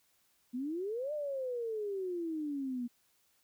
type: exponential two-way sweep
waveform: sine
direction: up then down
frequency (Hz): 236.7 to 610 to 236.7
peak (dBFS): -34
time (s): 0.53-2.88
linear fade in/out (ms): 20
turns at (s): 1.13
effects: white hiss -72 dBFS RMS until 3.43 s